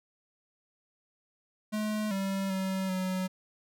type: tone with pitch steps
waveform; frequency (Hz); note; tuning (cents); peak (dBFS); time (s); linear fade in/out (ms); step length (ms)
square; 213.5 / 194.3 / 190.3 / 186.1; G#3 / G3 / F#3 / F#3; +48 / -15 / +49 / +10; -30; 1.72-3.28; 20; 390
effects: none